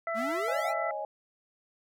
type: harmonic tone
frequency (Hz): 666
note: E5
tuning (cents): +18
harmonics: 1 / 2 / 3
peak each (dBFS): -32 / -35 / -37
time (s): 0.07-0.91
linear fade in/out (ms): 2
type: exponential sweep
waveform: square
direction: up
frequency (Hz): 207.7 to 880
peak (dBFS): -34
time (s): 0.14-0.74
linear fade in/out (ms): 50
type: chord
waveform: sine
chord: C# suspended second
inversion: none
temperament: equal with one note detuned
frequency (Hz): 550.5 / 622.3 / 830.6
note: C#5 / D#5 / G#5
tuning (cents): -12 / 0 / 0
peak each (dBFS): -39 / -36 / -36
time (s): 0.48-1.05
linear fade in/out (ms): 2
effects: none